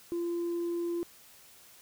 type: tone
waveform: sine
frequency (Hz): 343.3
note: F4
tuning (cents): -30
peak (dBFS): -28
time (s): 0.12-1.03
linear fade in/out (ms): 0
effects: tanh soft clip ceiling -28 dBFS + white hiss -56 dBFS RMS until 1.81 s